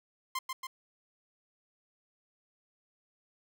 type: tone with echo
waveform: sawtooth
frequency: 1047 Hz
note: C6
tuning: 1 cent sharp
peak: -28 dBFS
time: 0.35-0.39 s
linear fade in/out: 5 ms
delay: 140 ms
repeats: 2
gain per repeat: -3 dB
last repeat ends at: 0.67 s
effects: none